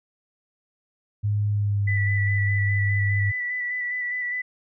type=tone with pitch glide; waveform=sine; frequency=103.7 to 101.04 Hz; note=G#2 to G#2; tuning=-2 to -47 cents; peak=-20 dBFS; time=1.23-3.32 s; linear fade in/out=20 ms; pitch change=-45 cents; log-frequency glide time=1.5-1.82 s
type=tone with vibrato; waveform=sine; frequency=1975.5 Hz; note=B6; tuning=in tune; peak=-25 dBFS; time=1.87-4.42 s; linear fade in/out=10 ms; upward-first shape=square; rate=4.9 Hz; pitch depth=18 cents each way
effects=none